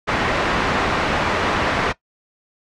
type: low-pass noise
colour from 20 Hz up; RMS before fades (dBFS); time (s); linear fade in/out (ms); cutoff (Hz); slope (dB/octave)
white; -20; 0.07-1.93; 20; 1600; 12
effects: noise-tail reverb RT60 0.1 s tail -18 dB re dry + low-pass 7000 Hz 12 dB/octave